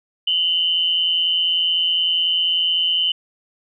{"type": "tone pair together", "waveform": "sine", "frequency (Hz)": [2867, 3037], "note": ["F7", "F#7"], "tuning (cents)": [45, 44], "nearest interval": "minor second", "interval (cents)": 99, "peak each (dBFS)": [-22, -17], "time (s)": [0.27, 3.12], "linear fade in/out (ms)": 5, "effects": []}